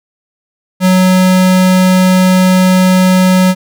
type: tone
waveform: square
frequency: 185 Hz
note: F#3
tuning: in tune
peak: -6 dBFS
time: 0.8-3.55 s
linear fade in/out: 50 ms
effects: none